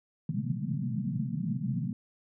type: band-pass noise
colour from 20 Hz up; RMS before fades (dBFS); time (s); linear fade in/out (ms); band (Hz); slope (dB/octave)
pink; -32; 0.29-1.93; 2; 120 to 240; 96
effects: none